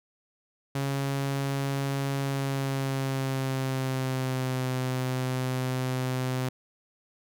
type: tone with pitch glide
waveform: sawtooth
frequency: 137.9 to 128.67 Hz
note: C#3 to C3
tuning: -9 to -29 cents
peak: -23 dBFS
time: 0.75-6.49 s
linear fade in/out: 5 ms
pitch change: -120 cents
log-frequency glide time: 2.19-4.68 s
effects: none